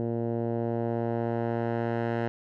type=tone with low-pass filter sweep; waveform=10% pulse; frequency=116.54 Hz; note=A#2; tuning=in tune; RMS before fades=-29 dBFS; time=0-2.28 s; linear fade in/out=0 ms; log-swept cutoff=450 to 1700 Hz; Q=0.93; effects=none